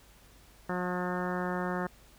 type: harmonic tone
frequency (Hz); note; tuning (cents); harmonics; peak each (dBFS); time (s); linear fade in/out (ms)
180.1; F#3; -46; 1 / 2 / 3 / 4 / 5 / 6 / 7 / 8 / 9 / 10; -34 / -37 / -39 / -40 / -41 / -42 / -42 / -43 / -44 / -44; 0.69-1.87; 5
effects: added 50 Hz sine -59 dBFS peak until 2.18 s + pink hiss -59 dBFS RMS until 2.18 s